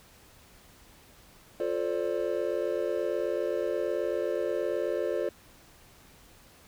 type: chord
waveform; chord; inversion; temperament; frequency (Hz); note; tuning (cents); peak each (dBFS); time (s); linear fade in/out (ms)
triangle; D minor seventh; first; just; 352.4 / 440.5 / 528.6 / 587.3; F4 / A4 / C5 / D5; +16 / +2 / +18 / 0; -31; 1.6-5.29; 2
effects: pink hiss -56 dBFS RMS until 6.67 s